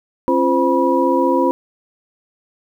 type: tone cluster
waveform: sine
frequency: 270.1 / 345.1 / 518 / 972 Hz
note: C#4 / F4 / C5 / B5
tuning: -45 / -21 / -17 / -28 cents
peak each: -18 dBFS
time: 0.28-1.51 s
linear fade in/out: 0 ms
effects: 8-bit